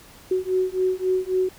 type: beating tone pair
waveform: sine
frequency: 370 / 373.7 Hz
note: F#4 / F#4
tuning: 0 / +17 cents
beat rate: 3.7 Hz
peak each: -23 dBFS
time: 0.31-1.49 s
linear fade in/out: 5 ms
effects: pink hiss -48 dBFS RMS until 1.58 s